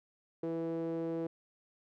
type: tone with band-pass filter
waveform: sawtooth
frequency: 164.81 Hz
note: E3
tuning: in tune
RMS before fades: -36 dBFS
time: 0.43-1.27 s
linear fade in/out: 5 ms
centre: 410 Hz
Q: 7.5
effects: none